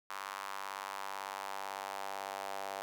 sawtooth tone with high-pass filter sweep, 98 Hz, G2, in tune, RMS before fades -42 dBFS, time 0.1-2.82 s, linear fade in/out 0 ms, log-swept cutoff 1100 to 710 Hz, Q 2.7, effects none

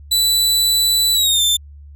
sawtooth tone with pitch glide, 3972 to 3559 Hz, B7 to A7, +9 to +19 cents, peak -10 dBFS, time 0.11-1.57 s, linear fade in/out 10 ms, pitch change -190 cents, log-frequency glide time 1.13-1.42 s, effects added 72 Hz sine -36 dBFS peak until 1.95 s

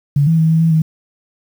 sine tone with pitch steps, 143.1 / 163.3 / 160.4 / 161.6 / 163.9 / 158.6 Hz, D3 / E3 / E3 / E3 / E3 / D#3, -45 / -16 / -47 / -34 / -10 / +33 cents, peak -9 dBFS, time 0.16-0.82 s, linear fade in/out 5 ms, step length 110 ms, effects 7-bit

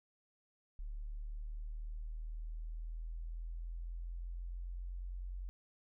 sine linear sweep, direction up, 36.58 to 45.49 Hz, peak -40 dBFS, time 0.79-5.49 s, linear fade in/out 0 ms, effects none

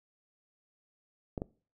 clicks, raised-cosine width 2 ms, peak -21 dBFS, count 2, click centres 1.378 / 1.419 s, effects noise-tail reverb RT60 0.4 s tail -22 dB re dry

